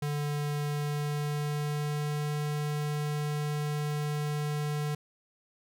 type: tone with pitch glide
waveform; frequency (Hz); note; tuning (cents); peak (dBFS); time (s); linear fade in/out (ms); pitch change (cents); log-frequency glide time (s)
square; 146.83 to 148.62; D3 to D3; 0 to +21; -30; 0.02-4.95; 5; +21; 0.63-2.35
effects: none